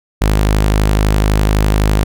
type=tone; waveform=sawtooth; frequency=51.91 Hz; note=G#1; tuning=in tune; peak=-6 dBFS; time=0.21-2.04 s; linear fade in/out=10 ms; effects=none